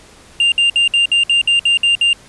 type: tone bursts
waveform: triangle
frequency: 2794 Hz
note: F7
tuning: in tune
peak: -8 dBFS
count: 10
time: 0.4-2.131 s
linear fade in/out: 2 ms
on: 120 ms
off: 59 ms
effects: pink hiss -43 dBFS RMS until 2.28 s + resampled to 24000 Hz

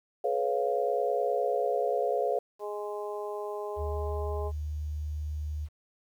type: chord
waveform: sine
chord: C# dominant seventh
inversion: second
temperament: equal with one note detuned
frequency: 424.3 / 493.9 / 554.4 / 698.5 Hz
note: G#4 / B4 / C#5 / E#5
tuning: +37 / 0 / 0 / 0 cents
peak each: -31 dBFS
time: 0.24-2.39 s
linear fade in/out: 5 ms
type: harmonic tone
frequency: 207.7 Hz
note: G#3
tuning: in tune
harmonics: 2 / 3 / 4 / 5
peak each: -35 / -39 / -41 / -43 dBFS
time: 2.59-4.52 s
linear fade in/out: 50 ms
type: tone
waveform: sine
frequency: 75.5 Hz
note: D2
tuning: 48 cents sharp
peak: -31 dBFS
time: 3.76-5.69 s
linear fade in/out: 50 ms
effects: 10-bit

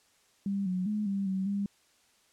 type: tone with pitch steps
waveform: sine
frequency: 198.2 / 183.4 / 210.9 / 197.2 / 190.3 / 200.4 Hz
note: G3 / F#3 / G#3 / G3 / F#3 / G3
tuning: +19 / -15 / +27 / +11 / +49 / +38 cents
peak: -28 dBFS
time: 0.46-1.66 s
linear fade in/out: 2 ms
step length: 200 ms
effects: white hiss -66 dBFS RMS until 2.32 s + low-pass 9000 Hz 12 dB/octave

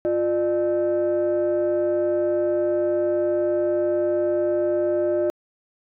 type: tone pair together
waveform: sine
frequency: 350.3 / 601.4 Hz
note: F4 / D5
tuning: +5 / +41 cents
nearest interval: major sixth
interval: 936 cents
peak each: -20 dBFS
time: 0.05-5.3 s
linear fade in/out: 0 ms
effects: tanh soft clip ceiling -15 dBFS

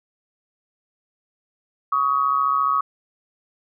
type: tone pair together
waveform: sine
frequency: 1125 / 1259.5 Hz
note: C#6 / D#6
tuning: +25 / +21 cents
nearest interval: major second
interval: 196 cents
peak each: -20 dBFS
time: 1.92-2.81 s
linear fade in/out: 5 ms
effects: none

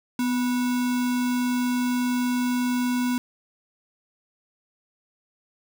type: tone with sample-and-hold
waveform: sine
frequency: 248.3 Hz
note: B3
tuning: 9 cents sharp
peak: -21 dBFS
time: 0.19-3.18 s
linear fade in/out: 2 ms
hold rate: 1225 Hz
effects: none

